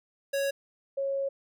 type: tone pair in turn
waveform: square / sine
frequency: 554.4 / 549 Hz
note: C#5 / C#5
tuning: 0 / -17 cents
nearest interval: unison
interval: 17 cents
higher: first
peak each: -27 dBFS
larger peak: neither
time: 0.33-0.51 / 0.97-1.29 s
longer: second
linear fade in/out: 10 ms
effects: none